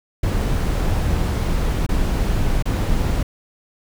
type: noise with dropouts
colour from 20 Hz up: brown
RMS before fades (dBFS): -19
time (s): 0.23-3.23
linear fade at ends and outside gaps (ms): 5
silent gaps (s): 1.865-1.889 / 2.625-2.655
effects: none